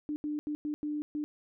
sine tone bursts at uneven times, 298.3 Hz, D4, 27 cents sharp, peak -31 dBFS, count 6, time 0.09-0.16 / 0.24-0.39 / 0.47-0.55 / 0.65-0.74 / 0.83-1.02 / 1.15-1.24 s, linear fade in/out 0 ms, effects none

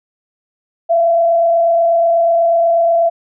sine tone with frequency modulation, 675 Hz, E5, 41 cents sharp, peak -9 dBFS, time 0.89-3.1 s, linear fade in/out 20 ms, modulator 28.2 Hz, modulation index 0.44, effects none

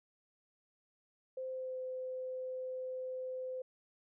sine tone with pitch glide, 519 to 513.3 Hz, C5 to C5, -14 to -33 cents, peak -38 dBFS, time 1.37-3.62 s, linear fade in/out 5 ms, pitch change -19 cents, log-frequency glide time 1.5-1.78 s, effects none

